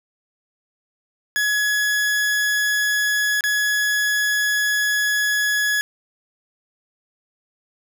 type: tone with dropouts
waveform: 40% pulse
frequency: 1686 Hz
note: G#6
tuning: 26 cents sharp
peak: -17 dBFS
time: 1.36-5.81 s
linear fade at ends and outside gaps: 0 ms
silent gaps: 3.408-3.439 s
effects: none